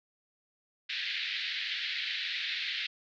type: band-pass noise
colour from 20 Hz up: white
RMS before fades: -35 dBFS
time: 0.89-2.87 s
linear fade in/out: 10 ms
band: 1700 to 4200 Hz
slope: 48 dB/octave
effects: none